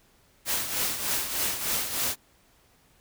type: noise with tremolo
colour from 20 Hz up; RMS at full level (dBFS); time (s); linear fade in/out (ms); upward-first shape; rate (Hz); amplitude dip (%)
white; -26; 0.45-2.16; 50; triangle; 3.3; 65
effects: pink hiss -62 dBFS RMS until 3 s